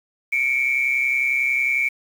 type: tone pair together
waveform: sine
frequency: 2200 / 2331 Hz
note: C#7 / D7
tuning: -14 / -14 cents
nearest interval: minor second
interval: 100 cents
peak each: -21 / -19 dBFS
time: 0.32-1.89 s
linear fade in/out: 10 ms
effects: tanh soft clip ceiling -10 dBFS + 7-bit